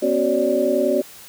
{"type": "tone cluster", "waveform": "sine", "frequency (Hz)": [242.2, 272.9, 373.1, 549, 588], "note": ["B3", "C#4", "F#4", "C#5", "D5"], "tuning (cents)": [-34, -27, 14, -17, 2], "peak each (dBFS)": [-26, -24, -21, -24, -20], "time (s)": [0.02, 1.02], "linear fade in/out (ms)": 10, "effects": ["white hiss -42 dBFS RMS until 1.28 s"]}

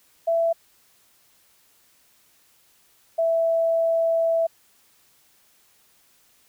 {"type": "tone pair in turn", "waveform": "sine", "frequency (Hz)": [666, 660.3], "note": ["E5", "E5"], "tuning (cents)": [18, 3], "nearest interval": "unison", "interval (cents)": 15, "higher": "first", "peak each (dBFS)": -18, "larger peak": "neither", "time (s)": [[0.27, 0.53], [3.18, 4.47]], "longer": "second", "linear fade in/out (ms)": 10, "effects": ["white hiss -60 dBFS RMS until 6.48 s"]}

